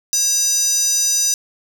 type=tone with high-pass filter; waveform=square; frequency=545 Hz; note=C#5; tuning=29 cents flat; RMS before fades=-17 dBFS; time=0.13-1.34 s; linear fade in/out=0 ms; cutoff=5900 Hz; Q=6.2; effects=none